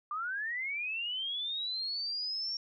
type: linear sweep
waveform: sine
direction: up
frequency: 1170 to 5540 Hz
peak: -33 dBFS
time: 0.11-2.57 s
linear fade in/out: 2 ms
effects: none